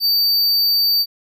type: tone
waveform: square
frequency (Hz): 4612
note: D8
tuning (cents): -32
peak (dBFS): -14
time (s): 0-1.06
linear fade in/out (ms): 50
effects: none